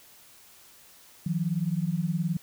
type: beating tone pair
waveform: sine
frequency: 159.8 / 178.8 Hz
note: D#3 / F3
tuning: +47 / +41 cents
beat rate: 19 Hz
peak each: -28 dBFS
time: 1.26-2.37 s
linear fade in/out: 5 ms
effects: white hiss -54 dBFS RMS until 2.42 s